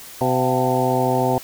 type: harmonic tone with a mistuned harmonic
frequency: 127.5 Hz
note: C3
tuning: 44 cents flat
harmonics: 1 / 2 / 3 / 4 / 5 / 6 / 7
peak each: -24 / -24 / -24 / -24 / -24 / -24 / -24 dBFS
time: 0.21-1.38 s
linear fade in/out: 2 ms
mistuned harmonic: 5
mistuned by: +88 cents
effects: white hiss -39 dBFS RMS until 1.43 s